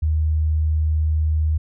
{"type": "tone", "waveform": "sine", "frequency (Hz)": 77.78, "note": "D#2", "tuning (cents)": 0, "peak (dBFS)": -16, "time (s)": [0.02, 1.58], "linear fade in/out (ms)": 10, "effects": []}